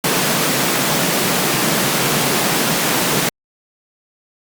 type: high-pass noise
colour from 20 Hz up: pink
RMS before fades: -17 dBFS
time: 0.04-3.29 s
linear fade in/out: 2 ms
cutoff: 130 Hz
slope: 96 dB/octave
effects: Opus 48 kbps